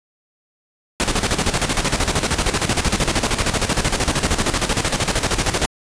pink noise with tremolo, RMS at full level -17 dBFS, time 1-5.66 s, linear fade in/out 0 ms, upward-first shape square, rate 13 Hz, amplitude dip 65%, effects resampled to 22050 Hz

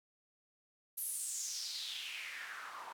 white noise with band-pass filter sweep, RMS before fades -43 dBFS, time 0.97-2.93 s, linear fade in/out 10 ms, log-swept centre 12000 to 920 Hz, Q 4.3, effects none

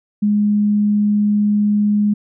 sine tone, 207.7 Hz, G#3, in tune, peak -12 dBFS, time 0.22-2.14 s, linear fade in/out 10 ms, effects none

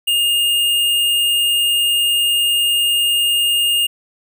square tone, 2830 Hz, F7, 22 cents sharp, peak -14 dBFS, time 0.07-3.87 s, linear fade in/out 10 ms, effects none

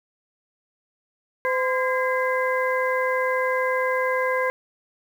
harmonic tone with a mistuned harmonic, 513 Hz, C5, 34 cents flat, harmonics 1 / 2 / 3 / 4, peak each -23 / -26 / -28 / -29 dBFS, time 1.45-4.5 s, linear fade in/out 0 ms, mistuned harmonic 3, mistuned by +88 cents, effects 8-bit

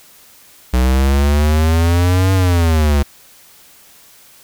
square exponential two-way sweep, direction up then down, 61.74 to 95.9 to 69.9 Hz, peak -11 dBFS, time 0.73-3.03 s, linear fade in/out 10 ms, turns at 2.33 s, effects white hiss -45 dBFS RMS until 4.43 s

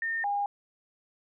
sine tone pair in turn, 1821 / 811.2 Hz, A#6 / G#5, -41 / -41 cents, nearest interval octave + major second, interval 1400 cents, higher first, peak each -28 / -26 dBFS, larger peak second, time 0.02-0.24 / 0.24-0.46 s, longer neither, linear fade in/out 2 ms, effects none

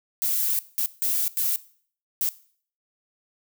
violet noise bursts at uneven times, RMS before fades -24 dBFS, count 5, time 0.22-0.59 / 0.78-0.86 / 1.02-1.28 / 1.37-1.56 / 2.21-2.29 s, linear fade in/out 0 ms, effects noise-tail reverb RT60 0.5 s tail -18 dB re dry

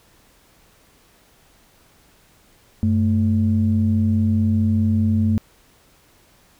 sine tone pair together, 95.37 / 220 Hz, G2 / A3, -47 / 0 cents, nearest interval octave + major second, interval 1447 cents, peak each -17 dBFS, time 2.83-5.38 s, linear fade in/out 0 ms, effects tanh soft clip ceiling -8 dBFS + pink hiss -55 dBFS RMS until 6.59 s

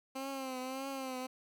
15% pulse tone with vibrato, 263.9 Hz, C4, 15 cents sharp, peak -32 dBFS, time 0.15-1.27 s, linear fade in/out 10 ms, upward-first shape triangle, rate 1.7 Hz, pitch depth 70 cents each way, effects none

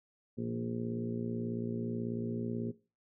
harmonic tone with a mistuned harmonic, 58.27 Hz, A#1, in tune, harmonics 2 / 3 / 4 / 5 / 6 / 7 / 8 / 9, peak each -41 / -44 / -36 / -49 / -44 / -43 / -53 / -52 dBFS, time 0.37-2.72 s, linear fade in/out 20 ms, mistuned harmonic 3, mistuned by -23 cents, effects noise-tail reverb RT60 0.3 s tail -17 dB re dry

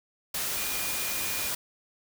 sine tone in noise, 2430 Hz, D#7, 42 cents flat, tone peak -39 dBFS, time 0.56-1.49 s, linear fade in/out 5 ms, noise white, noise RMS -31 dBFS, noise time 0.34-1.55 s, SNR -11 dB, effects none

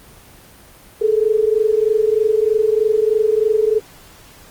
sine tone pair together, 423.9 / 447.1 Hz, G#4 / A4, +35 / +28 cents, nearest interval minor second, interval 93 cents, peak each -15 / -16 dBFS, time 1.01-3.8 s, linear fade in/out 10 ms, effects pink hiss -44 dBFS RMS until 4.5 s + Opus 24 kbps

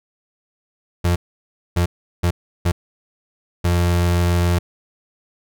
35% pulse tone bursts at uneven times, 87.31 Hz, F2, in tune, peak -13 dBFS, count 5, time 1.04-1.16 / 1.76-1.86 / 2.23-2.31 / 2.65-2.72 / 3.64-4.59 s, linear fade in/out 10 ms, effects none

